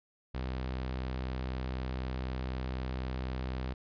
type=tone; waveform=sawtooth; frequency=64 Hz; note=C2; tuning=38 cents flat; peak=-30 dBFS; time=0.34-3.74 s; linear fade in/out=10 ms; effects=resampled to 11025 Hz